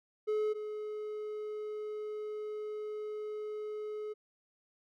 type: tone pair in turn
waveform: triangle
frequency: 427.2 / 424.9 Hz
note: G#4 / G#4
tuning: +49 / +40 cents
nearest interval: unison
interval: 9 cents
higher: first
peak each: -27 / -35 dBFS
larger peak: first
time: 0.27-0.54 / 0.54-4.14 s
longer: second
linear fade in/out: 20 ms
effects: none